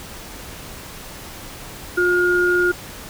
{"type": "tone pair together", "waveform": "sine", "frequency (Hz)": [356.2, 1424.8], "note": ["F4", "F6"], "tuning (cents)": [34, 34], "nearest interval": "2 octaves", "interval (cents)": 2400, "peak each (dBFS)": -17, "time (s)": [1.97, 2.72], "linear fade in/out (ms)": 10, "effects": ["pink hiss -36 dBFS RMS until 3.09 s"]}